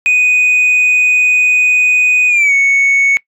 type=tone with pitch glide; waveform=sine; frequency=2489 to 2217 Hz; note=D#7 to C#7; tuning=0 to 0 cents; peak=-5 dBFS; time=0.06-3.17 s; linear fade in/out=0 ms; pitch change=-200 cents; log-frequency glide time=2.28-2.53 s; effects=noise-tail reverb RT60 0.1 s tail -23 dB re dry + tanh soft clip ceiling -6 dBFS